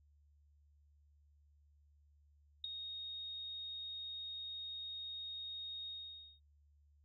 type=tone with ADSR envelope; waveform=sine; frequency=3729 Hz; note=A#7; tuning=in tune; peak=-34 dBFS; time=2.64-6.4 s; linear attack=4 ms; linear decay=6 ms; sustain=-9 dB; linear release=520 ms; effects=added 73 Hz sine -66 dBFS peak until 7.04 s